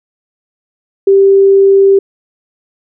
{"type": "tone", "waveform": "sine", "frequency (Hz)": 392, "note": "G4", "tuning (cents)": 0, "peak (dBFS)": -3, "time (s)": [1.07, 1.99], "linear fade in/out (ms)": 5, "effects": []}